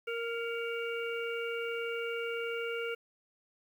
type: harmonic tone with a mistuned harmonic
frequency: 465.3 Hz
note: A#4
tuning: 3 cents flat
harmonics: 1 / 3 / 5 / 6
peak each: -35 / -40 / -42 / -43 dBFS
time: 0.07-2.95 s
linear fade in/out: 10 ms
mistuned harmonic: 5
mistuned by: -45 cents
effects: 10-bit

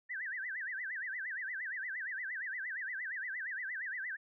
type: tone with vibrato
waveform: sine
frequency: 1760 Hz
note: A6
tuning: in tune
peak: -37 dBFS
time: 0.09-4.17 s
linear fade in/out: 20 ms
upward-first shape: sine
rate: 8.6 Hz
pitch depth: 240 cents each way
effects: none

